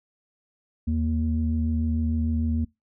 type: tone pair together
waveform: sine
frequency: 79.93 / 233.1 Hz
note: D#2 / A#3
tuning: +47 / 0 cents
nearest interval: octave + perfect fifth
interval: 1853 cents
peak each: -23 / -25 dBFS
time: 0.87-2.65 s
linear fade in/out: 10 ms
effects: noise-tail reverb RT60 0.2 s tail -23 dB re dry + tanh soft clip ceiling -14 dBFS